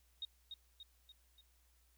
sine tone with echo, 3729 Hz, A#7, in tune, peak -40 dBFS, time 0.22-0.25 s, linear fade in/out 2 ms, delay 290 ms, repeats 4, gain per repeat -5 dB, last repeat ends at 1.41 s, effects added 60 Hz sine -70 dBFS peak until 1.97 s + white hiss -75 dBFS RMS until 1.97 s

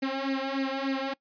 sawtooth tone with flanger, 270 Hz, C#4, 45 cents flat, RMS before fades -30 dBFS, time 0.02-1.14 s, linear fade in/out 10 ms, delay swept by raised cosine 0.42 to 2.42 ms, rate 3.4 Hz, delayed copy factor +0.85, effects noise-tail reverb RT60 0.1 s tail -23 dB re dry + resampled to 11025 Hz

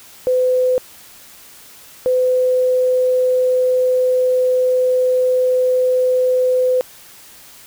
sine tone pair in turn, 507 / 507 Hz, B4 / B4, +45 / +45 cents, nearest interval unison, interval 0 cents, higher neither, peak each -12 dBFS, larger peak neither, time 0.27-0.78 / 2.06-6.81 s, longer second, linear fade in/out 0 ms, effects white hiss -42 dBFS RMS until 7.66 s

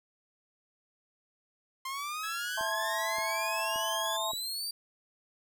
sawtooth exponential sweep, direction up, 1048 to 4729 Hz, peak -31 dBFS, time 1.85-4.71 s, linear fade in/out 5 ms
sawtooth tone with vibrato, 1661.2 Hz, G#6, in tune, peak -35 dBFS, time 2.23-4.17 s, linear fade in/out 10 ms, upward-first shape sine, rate 2.5 Hz, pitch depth 10 cents each way
sine chord, A minor, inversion second, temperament just, 660 / 880 / 1056 Hz, E5 / A5 / C6, +2 / 0 / +16 cents, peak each -36 dBFS, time 2.57-4.32 s, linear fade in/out 10 ms
click train, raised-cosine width 2 ms, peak -35 dBFS, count 4, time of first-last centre 2.61-4.334 s, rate 1.74 Hz
effects none

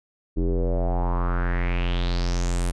square tone with low-pass filter sweep, 43.84 Hz, F1, 7 cents sharp, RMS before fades -23 dBFS, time 0.36-2.72 s, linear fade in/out 20 ms, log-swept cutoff 330 to 10000 Hz, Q 4.4, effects none

